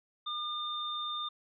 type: tone pair together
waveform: sine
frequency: 1210 / 3614 Hz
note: D#6 / A7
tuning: -49 / +46 cents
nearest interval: octave + perfect fifth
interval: 1895 cents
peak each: -37 / -36 dBFS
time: 0.26-1.29 s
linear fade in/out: 10 ms
effects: none